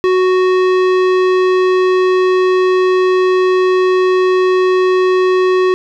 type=tone with tanh clipping; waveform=sine; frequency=370 Hz; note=F#4; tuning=in tune; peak=-11 dBFS; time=0.04-5.74 s; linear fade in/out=0 ms; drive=17 dB; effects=none